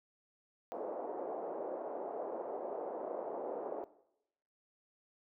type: band-pass noise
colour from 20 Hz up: pink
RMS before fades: -41 dBFS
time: 0.72-3.84 s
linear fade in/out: 0 ms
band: 400 to 740 Hz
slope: 24 dB/octave
effects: noise-tail reverb RT60 0.8 s tail -17 dB re dry